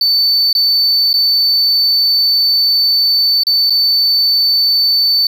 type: tone with dropouts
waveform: triangle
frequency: 4523 Hz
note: C#8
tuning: 34 cents sharp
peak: -8 dBFS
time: 0.01-5.27 s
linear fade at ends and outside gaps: 2 ms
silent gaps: 0.529-0.55 / 1.131-1.139 / 3.435-3.468 / 3.698-3.704 s
effects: none